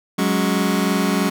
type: chord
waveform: sawtooth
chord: F# suspended second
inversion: none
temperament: just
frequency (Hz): 185 / 208.1 / 277.5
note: F#3 / G#3 / C#4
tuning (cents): 0 / +4 / +2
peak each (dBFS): -16 / -17 / -18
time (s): 0.18-1.3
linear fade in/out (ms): 10
effects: none